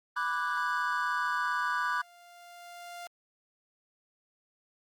triangle chord, G# half-diminished seventh, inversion first, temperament equal with one note detuned, 987.8 / 1174.7 / 1480 / 1637.4 Hz, B5 / D6 / F#6 / G#6, 0 / 0 / 0 / -25 cents, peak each -32 / -31 / -31 / -35 dBFS, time 0.16-2.02 s, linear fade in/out 10 ms
sawtooth tone with exponential growth, 698.5 Hz, F5, in tune, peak -36 dBFS, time 0.49-3.07 s, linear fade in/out 1 ms, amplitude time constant 560 ms
effects Opus 24 kbps

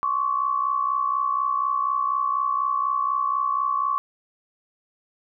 sine tone pair together, 1069.9 / 1134 Hz, C6 / C#6, +38 / +39 cents, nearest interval minor second, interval 101 cents, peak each -26 / -22 dBFS, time 0.03-3.98 s, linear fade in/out 0 ms, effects none

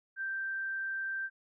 sine tone, 1568 Hz, G6, in tune, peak -33 dBFS, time 0.16-1.3 s, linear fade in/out 50 ms, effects none

